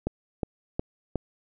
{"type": "click train", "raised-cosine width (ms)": 2, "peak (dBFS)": -13, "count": 4, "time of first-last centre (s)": [0.07, 1.157], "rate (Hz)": 2.76, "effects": []}